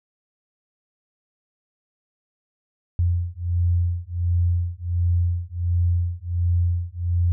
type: beating tone pair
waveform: sine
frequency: 86.5 / 87.9 Hz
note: F2 / F2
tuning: -16 / +12 cents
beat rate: 1.4 Hz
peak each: -22 dBFS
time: 2.99-7.32 s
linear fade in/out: 0 ms
effects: none